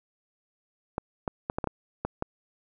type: clicks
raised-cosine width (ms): 1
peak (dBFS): -14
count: 8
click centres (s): 0.981 / 1.278 / 1.499 / 1.585 / 1.642 / 1.673 / 2.05 / 2.224
effects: none